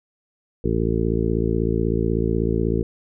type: harmonic tone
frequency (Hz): 56.2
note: A1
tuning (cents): +37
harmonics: 1 / 2 / 3 / 4 / 5 / 6 / 7 / 8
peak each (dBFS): -25 / -26 / -26 / -27 / -32 / -27 / -26 / -28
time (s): 0.64-2.83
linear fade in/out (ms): 5
effects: none